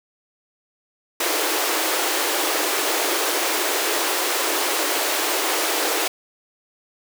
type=high-pass noise; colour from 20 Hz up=pink; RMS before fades=-22 dBFS; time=1.2-6.08 s; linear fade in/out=5 ms; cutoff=300 Hz; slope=96 dB/octave; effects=none